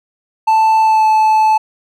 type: tone with pitch glide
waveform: triangle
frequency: 881 to 869.9 Hz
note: A5 to A5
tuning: +2 to -20 cents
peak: -6 dBFS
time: 0.47-1.58 s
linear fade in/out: 10 ms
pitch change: -22 cents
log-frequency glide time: 0.81-1.06 s
effects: none